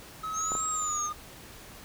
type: tone with pitch glide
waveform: triangle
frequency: 1281 to 1221 Hz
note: E6 to D#6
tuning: -50 to -33 cents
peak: -30 dBFS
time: 0.23-1.13 s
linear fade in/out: 10 ms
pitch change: -83 cents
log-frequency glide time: 0.59-0.97 s
type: linear two-way sweep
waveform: sine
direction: up then down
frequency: 6272 to 7650 to 6272 Hz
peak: -30 dBFS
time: 0.33-1.1 s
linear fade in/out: 50 ms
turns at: 0.67 s
type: clicks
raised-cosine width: 1 ms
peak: -21 dBFS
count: 2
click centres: 0.519 / 0.552 s
effects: pink hiss -48 dBFS RMS until 1.84 s

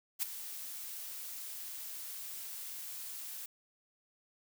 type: noise with ADSR envelope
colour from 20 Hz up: blue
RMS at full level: -31 dBFS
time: 0.19-3.46 s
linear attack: 36 ms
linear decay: 9 ms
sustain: -13 dB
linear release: 4 ms
effects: none

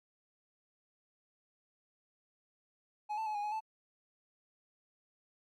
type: tone with pitch steps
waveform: triangle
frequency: 842 / 883 / 853 / 823 / 841 / 876 Hz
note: G#5 / A5 / G#5 / G#5 / G#5 / A5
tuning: +24 / +6 / +46 / -16 / +22 / -8 cents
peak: -32 dBFS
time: 3.09-3.606 s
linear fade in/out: 20 ms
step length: 86 ms
effects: MP3 64 kbps

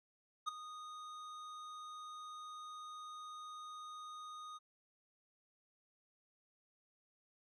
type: tone with ADSR envelope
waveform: square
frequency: 1238 Hz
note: D#6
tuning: 9 cents flat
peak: -34 dBFS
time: 0.46-4.59 s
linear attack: 23 ms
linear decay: 11 ms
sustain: -14 dB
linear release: 26 ms
effects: low-pass 6000 Hz 12 dB/octave

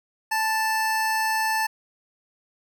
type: tone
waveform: 25% pulse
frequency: 880 Hz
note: A5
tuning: in tune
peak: -18 dBFS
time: 0.31-1.67 s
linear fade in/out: 10 ms
effects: none

